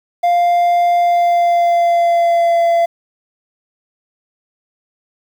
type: tone with pitch glide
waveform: triangle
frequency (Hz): 698.5 to 680.2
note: F5 to F5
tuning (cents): 0 to -46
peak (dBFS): -8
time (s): 0.23-2.86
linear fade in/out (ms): 10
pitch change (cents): -46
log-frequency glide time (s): 0.97-2.6
effects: 7-bit